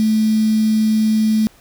sine tone with quantisation, 217.6 Hz, A3, 19 cents flat, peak -12 dBFS, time 0-1.47 s, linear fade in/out 0 ms, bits 5, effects pink hiss -50 dBFS RMS until 1.6 s

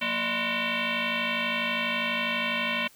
sine tone with frequency modulation, 233.1 Hz, A#3, in tune, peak -25 dBFS, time 0.01-2.88 s, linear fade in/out 10 ms, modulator 414 Hz, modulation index 7.4, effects white hiss -56 dBFS RMS until 2.95 s

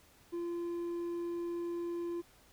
sine tone with hard clipping, 343.7 Hz, F4, 28 cents flat, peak -36 dBFS, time 0.32-2.22 s, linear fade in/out 20 ms, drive 3 dB, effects pink hiss -63 dBFS RMS until 2.52 s

